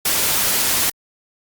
white noise, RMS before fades -18 dBFS, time 0.05-0.9 s, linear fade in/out 5 ms, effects Opus 48 kbps

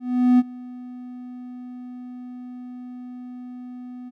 triangle tone with ADSR envelope, 248.7 Hz, B3, 12 cents sharp, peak -9 dBFS, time 0-4.11 s, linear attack 390 ms, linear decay 34 ms, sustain -23 dB, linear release 32 ms, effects none

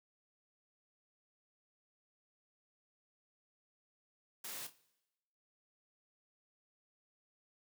white noise with echo, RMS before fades -45 dBFS, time 4.44-4.67 s, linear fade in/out 5 ms, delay 29 ms, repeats 3, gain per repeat -11 dB, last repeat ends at 4.757 s, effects noise-tail reverb RT60 1.0 s tail -21 dB re dry + high-pass 150 Hz 12 dB/octave

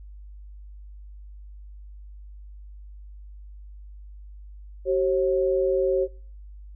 sine tone pair together, 381.6 / 540 Hz, G4 / C#5, -47 / -45 cents, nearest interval tritone, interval 602 cents, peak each -22 dBFS, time 4.85-6.08 s, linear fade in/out 50 ms, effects noise-tail reverb RT60 0.5 s tail -26 dB re dry + added 50 Hz sine -40 dBFS peak until 6.75 s

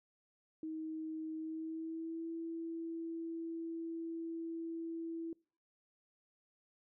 sine tone with pitch glide, 316.4 to 330.2 Hz, D#4 to E4, +29 to +3 cents, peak -39 dBFS, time 0.63-5.33 s, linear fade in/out 2 ms, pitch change +74 cents, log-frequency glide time 1.36-2.29 s, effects noise-tail reverb RT60 0.4 s tail -26 dB re dry

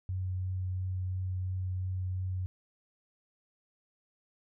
sine tone with vibrato, 92.6 Hz, F#2, 2 cents sharp, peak -31 dBFS, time 0.09-2.46 s, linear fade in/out 0 ms, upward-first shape triangle, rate 2.9 Hz, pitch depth 11 cents each way, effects none

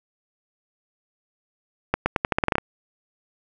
accelerating click train, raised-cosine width 0.5 ms, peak -4 dBFS, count 11, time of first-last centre 1.94-2.583 s, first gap 120 ms, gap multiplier 0.85, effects none

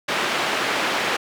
white band-pass noise, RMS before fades -23 dBFS, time 0.08-1.17 s, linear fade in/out 10 ms, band 240 to 2400 Hz, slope 12 dB/octave, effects none

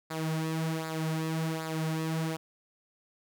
sawtooth tone with flanger, 160 Hz, D#3, 49 cents sharp, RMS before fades -32 dBFS, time 0.1-2.37 s, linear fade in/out 10 ms, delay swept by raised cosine 0.33 to 4.93 ms, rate 1.3 Hz, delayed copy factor -0.65, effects none

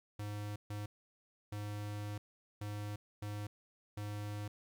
square tone bursts at uneven times, 103.83 Hz, G#2, in tune, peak -40 dBFS, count 6, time 0.19-0.56 / 0.7-0.86 / 1.52-2.18 / 2.61-2.96 / 3.22-3.47 / 3.97-4.48 s, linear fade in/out 5 ms, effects 12-bit

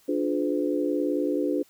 sine chord, D diminished seventh, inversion none, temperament just, 293.7 / 352.4 / 422.9 / 507.5 Hz, D4 / F4 / Ab4 / Cb5, 0 / +16 / +31 / +47 cents, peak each -26 / -29 / -31 / -30 dBFS, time 0.08-1.63 s, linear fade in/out 10 ms, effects white hiss -60 dBFS RMS until 1.69 s

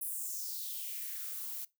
violet noise with high-pass filter sweep, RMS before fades -40 dBFS, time 0.01-1.65 s, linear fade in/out 5 ms, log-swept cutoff 11000 to 700 Hz, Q 3.3, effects noise-tail reverb RT60 0.2 s tail -21 dB re dry

